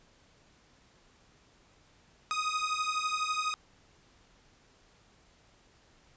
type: beating tone pair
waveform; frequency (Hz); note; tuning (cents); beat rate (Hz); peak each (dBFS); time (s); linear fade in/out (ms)
sawtooth; 1244.5 / 1256.5; D#6 / D#6; 0 / +17; 12; -29; 2.31-3.54; 0
effects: pink hiss -63 dBFS RMS until 6.16 s + resampled to 16000 Hz